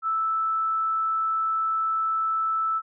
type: tone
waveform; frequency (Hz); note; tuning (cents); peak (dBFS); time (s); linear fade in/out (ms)
sine; 1316; E6; -3; -22; 0.02-2.82; 50
effects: none